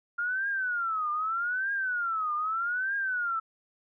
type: tone with vibrato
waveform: sine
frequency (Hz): 1396.9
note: F6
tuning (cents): 0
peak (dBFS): -27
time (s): 0.18-3.4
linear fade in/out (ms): 10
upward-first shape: triangle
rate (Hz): 0.81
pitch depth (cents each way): 270
effects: none